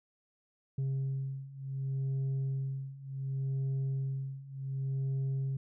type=beating tone pair; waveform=sine; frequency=134.5 / 135.18 Hz; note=C3 / C#3; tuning=+48 / -43 cents; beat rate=0.68 Hz; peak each=-34 / -32 dBFS; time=0.78-5.57 s; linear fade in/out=5 ms; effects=tanh soft clip ceiling -29 dBFS